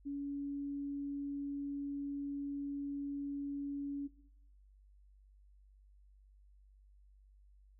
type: tone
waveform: sine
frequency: 282.6 Hz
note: C#4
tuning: 34 cents sharp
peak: -37 dBFS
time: 0.05-4.08 s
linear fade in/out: 20 ms
effects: noise-tail reverb RT60 0.7 s tail -17 dB re dry + added 49 Hz sine -60 dBFS peak until 7.79 s